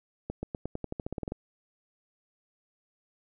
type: accelerating click train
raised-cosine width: 2 ms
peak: -20 dBFS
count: 14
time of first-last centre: 0.3-1.321 s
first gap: 130 ms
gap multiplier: 0.91
effects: none